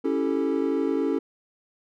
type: chord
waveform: triangle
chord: A dominant seventh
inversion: first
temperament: equal with one note detuned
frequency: 277.2 / 328.7 / 392 / 440 Hz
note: C#4 / E4 / G4 / A4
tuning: 0 / -5 / 0 / 0 cents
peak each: -24 / -26 / -28 / -26 dBFS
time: 0.04-1.19 s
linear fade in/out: 10 ms
effects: none